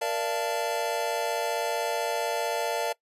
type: chord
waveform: square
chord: Bb major seventh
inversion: none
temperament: equal with one note detuned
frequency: 466.2 / 587.3 / 682.9 / 880 Hz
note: Bb4 / D5 / F5 / A5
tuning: 0 / 0 / -39 / 0 cents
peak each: -33 dBFS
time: 0.01-2.93 s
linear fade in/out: 10 ms
effects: noise-tail reverb RT60 0.1 s tail -21 dB re dry + resampled to 32000 Hz